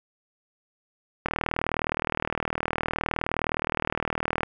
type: click train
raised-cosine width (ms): 0.5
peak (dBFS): -10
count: 126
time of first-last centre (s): 1.26-4.433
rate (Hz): 39.4
effects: none